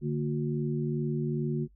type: tone cluster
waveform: sine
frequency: 147.4 / 229.8 / 361.1 Hz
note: D3 / A#3 / F#4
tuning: +7 / -25 / -42 cents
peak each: -29 / -33 / -34 dBFS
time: 0.01-1.68 s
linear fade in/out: 50 ms
effects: noise-tail reverb RT60 0.1 s tail -22 dB re dry + added 50 Hz sine -56 dBFS peak until 1.75 s